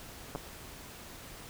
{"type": "clicks", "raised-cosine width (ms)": 1, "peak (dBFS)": -23, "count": 2, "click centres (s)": [0.351, 0.358], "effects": ["pink hiss -48 dBFS RMS until 1.49 s"]}